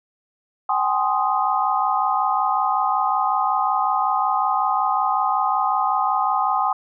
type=chord; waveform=sine; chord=Ab major seventh; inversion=third; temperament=equal with one note detuned; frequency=765.2 / 830.6 / 1046.5 / 1244.5 Hz; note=G5 / Ab5 / C6 / Eb6; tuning=-42 / 0 / 0 / 0 cents; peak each=-23 dBFS; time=0.69-6.73 s; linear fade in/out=5 ms; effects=none